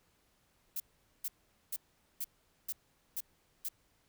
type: noise bursts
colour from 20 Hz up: violet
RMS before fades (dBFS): -37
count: 7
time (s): 0.76-3.687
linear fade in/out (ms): 5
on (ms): 41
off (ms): 440
effects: pink hiss -72 dBFS RMS until 4.08 s